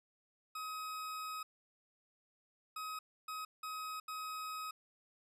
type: tone bursts at uneven times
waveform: 40% pulse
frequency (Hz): 1267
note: D#6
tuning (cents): +31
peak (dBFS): -40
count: 5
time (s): 0.55-1.43 / 2.76-2.99 / 3.28-3.45 / 3.63-4 / 4.08-4.71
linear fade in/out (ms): 5
effects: resampled to 32000 Hz